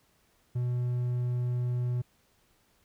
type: tone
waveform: triangle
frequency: 123 Hz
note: B2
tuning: 7 cents flat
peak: -25 dBFS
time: 0.55-2.02 s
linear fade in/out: 10 ms
effects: pink hiss -68 dBFS RMS until 2.84 s